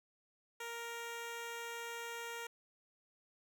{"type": "tone", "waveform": "10% pulse", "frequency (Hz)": 466.9, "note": "A#4", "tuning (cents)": 3, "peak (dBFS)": -34, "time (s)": [0.6, 2.47], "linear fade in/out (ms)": 5, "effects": []}